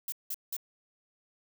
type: noise bursts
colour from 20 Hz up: violet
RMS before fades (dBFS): -35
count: 3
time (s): 0.08-0.566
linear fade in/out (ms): 2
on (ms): 42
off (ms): 180
effects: none